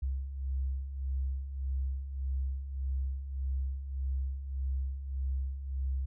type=beating tone pair; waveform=sine; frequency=65.41 / 67.11 Hz; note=C2 / C2; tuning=0 / +45 cents; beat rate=1.7 Hz; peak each=-39 / -32 dBFS; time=0.02-6.06 s; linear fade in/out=10 ms; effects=none